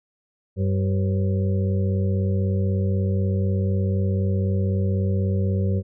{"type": "harmonic tone with a mistuned harmonic", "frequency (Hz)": 96.4, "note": "G2", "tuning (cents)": -28, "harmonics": [1, 2, 4, 5, 6], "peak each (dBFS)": [-20, -26, -32, -34, -36], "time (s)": [0.56, 5.83], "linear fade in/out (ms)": 50, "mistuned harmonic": 6, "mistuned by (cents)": -100, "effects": []}